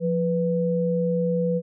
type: tone pair together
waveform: sine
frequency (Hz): 174.62 / 493.9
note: F3 / B4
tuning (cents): 0 / 0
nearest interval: octave + tritone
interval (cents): 1800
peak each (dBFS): -23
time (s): 0-1.62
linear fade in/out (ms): 50
effects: none